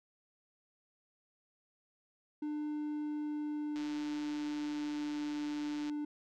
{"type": "tone with pitch glide", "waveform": "triangle", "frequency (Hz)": [299.7, 296.6], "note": ["D4", "D4"], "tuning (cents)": [35, 17], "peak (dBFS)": -33, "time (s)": [2.42, 6.05], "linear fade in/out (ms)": 5, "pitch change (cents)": -18, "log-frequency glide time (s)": [2.71, 5.4]}
{"type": "click train", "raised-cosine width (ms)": 0.2, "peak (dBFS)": -32, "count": 313, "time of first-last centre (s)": [3.76, 5.897], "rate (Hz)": 146}
{"effects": []}